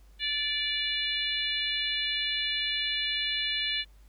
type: harmonic tone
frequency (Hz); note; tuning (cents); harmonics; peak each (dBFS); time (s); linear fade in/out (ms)
583; D5; -13; 3 / 4 / 5 / 6 / 7; -36 / -35 / -33 / -32 / -35; 0.19-3.85; 50
effects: added 50 Hz sine -52 dBFS peak until 4.08 s + pink hiss -66 dBFS RMS until 4.08 s